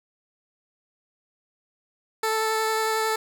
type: tone with vibrato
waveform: 15% pulse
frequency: 440 Hz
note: A4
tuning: in tune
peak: -16 dBFS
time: 2.23-3.16 s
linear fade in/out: 5 ms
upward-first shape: sine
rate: 11 Hz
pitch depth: 9 cents each way
effects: none